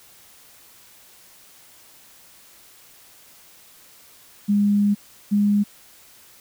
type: tone pair in turn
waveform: sine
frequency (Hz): 204.3 / 205.1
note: G#3 / G#3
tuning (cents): -28 / -21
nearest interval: unison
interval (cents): 7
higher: second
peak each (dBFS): -15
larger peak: neither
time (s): 4.48-4.95 / 5.31-5.64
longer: first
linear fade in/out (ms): 20
effects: white hiss -50 dBFS RMS until 6.4 s